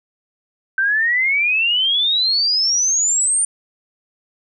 sine exponential sweep, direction up, 1538 to 9110 Hz, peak -14 dBFS, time 0.78-3.45 s, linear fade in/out 2 ms, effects none

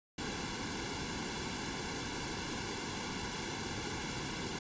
pink noise with comb filter, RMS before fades -39 dBFS, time 0.18-4.59 s, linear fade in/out 5 ms, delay 1.6 ms, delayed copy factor -0.75, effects resampled to 16000 Hz

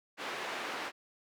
white band-pass noise, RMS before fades -39 dBFS, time 0.17-0.92 s, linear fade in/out 50 ms, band 320 to 2100 Hz, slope 12 dB/octave, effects none

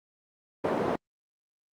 white band-pass noise, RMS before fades -28 dBFS, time 0.64-0.96 s, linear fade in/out 5 ms, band 190 to 620 Hz, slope 12 dB/octave, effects Opus 24 kbps

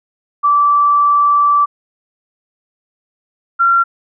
sine tone pair in turn, 1162 / 1371.9 Hz, D6 / F6, -19 / -31 cents, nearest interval minor third, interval 288 cents, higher second, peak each -8 dBFS, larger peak neither, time 0.43-1.66 / 3.59-3.84 s, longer first, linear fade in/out 20 ms, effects none

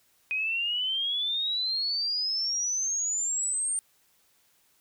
sine exponential sweep, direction up, 2489 to 8870 Hz, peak -26 dBFS, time 0.31-3.79 s, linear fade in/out 0 ms, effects white hiss -66 dBFS RMS until 4.8 s

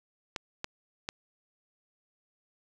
clicks, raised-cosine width 0.2 ms, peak -16 dBFS, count 3, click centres 0.362 / 0.644 / 1.089 s, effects none

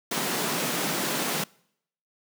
pink high-pass noise, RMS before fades -28 dBFS, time 0.11-1.44 s, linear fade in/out 5 ms, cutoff 150 Hz, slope 48 dB/octave, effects noise-tail reverb RT60 0.7 s tail -25 dB re dry

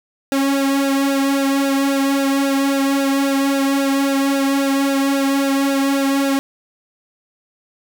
sawtooth tone with flanger, 275 Hz, C#4, 14 cents flat, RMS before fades -17 dBFS, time 0.32-6.39 s, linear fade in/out 0 ms, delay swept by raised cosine 0.92 to 2.32 ms, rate 3.7 Hz, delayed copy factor -0.8, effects none

